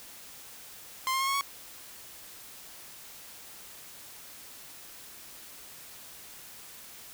sawtooth tone with pitch steps, 1046.5 / 1062.9 / 1079.7 / 1096.6 / 1113.9 Hz, C6 / C6 / C#6 / C#6 / C#6, 0 / +27 / -46 / -19 / +8 cents, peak -23 dBFS, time 1.07-1.41 s, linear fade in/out 0 ms, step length 68 ms, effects white hiss -48 dBFS RMS until 7.13 s

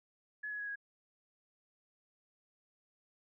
sine tone with pitch steps, 1700 / 1683.4 / 1666.9 / 1650.7 Hz, G#6 / G#6 / G#6 / G#6, +40 / +23 / +6 / -11 cents, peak -38 dBFS, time 0.43-0.758 s, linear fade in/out 10 ms, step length 82 ms, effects none

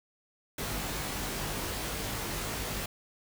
pink noise with comb filter, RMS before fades -35 dBFS, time 0.58-2.86 s, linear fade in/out 5 ms, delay 20 ms, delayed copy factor +0.75, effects none

